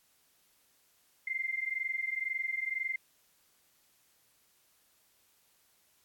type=tone pair together; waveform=sine; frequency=2083 / 2105 Hz; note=C7 / C7; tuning=-8 / +10 cents; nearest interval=unison; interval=18 cents; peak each=-35 / -35 dBFS; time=1.27-2.96 s; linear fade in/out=5 ms; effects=white hiss -69 dBFS RMS until 6.04 s + AAC 64 kbps